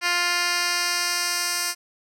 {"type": "tone with band-pass filter sweep", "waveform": "10% pulse", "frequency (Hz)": 350.7, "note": "F4", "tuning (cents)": 7, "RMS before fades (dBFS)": -24, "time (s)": [0.01, 1.75], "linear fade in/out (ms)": 50, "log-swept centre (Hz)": [3400, 7500], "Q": 0.97, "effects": []}